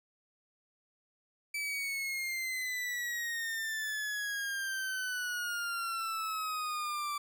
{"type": "exponential sweep", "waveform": "40% pulse", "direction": "down", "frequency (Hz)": [2315, 1164], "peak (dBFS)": -33, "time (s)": [1.54, 7.18], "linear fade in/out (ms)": 5, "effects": []}